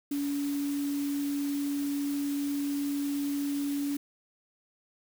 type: tone in noise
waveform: sine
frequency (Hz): 284.4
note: C#4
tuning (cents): +45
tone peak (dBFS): -28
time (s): 0.11-3.97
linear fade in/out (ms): 5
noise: white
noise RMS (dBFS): -44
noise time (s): 0.11-3.97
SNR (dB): +13
effects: none